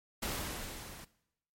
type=noise with level ramp; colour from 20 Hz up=pink; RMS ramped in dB=-35 to -50 dBFS; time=0.22-1.05 s; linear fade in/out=10 ms; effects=noise-tail reverb RT60 0.8 s tail -19 dB re dry + MP3 64 kbps